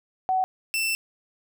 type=tone pair in turn; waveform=sine / sawtooth; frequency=751 / 2672 Hz; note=F#5 / E7; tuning=+26 / +23 cents; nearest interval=octave + minor seventh; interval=2197 cents; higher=second; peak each=-20 dBFS; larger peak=neither; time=0.29-0.44 / 0.74-0.95 s; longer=second; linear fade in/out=0 ms; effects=none